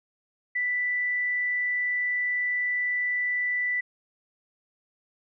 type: tone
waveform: sine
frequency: 1978 Hz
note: B6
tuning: 2 cents sharp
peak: -24 dBFS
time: 0.55-3.81 s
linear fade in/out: 10 ms
effects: none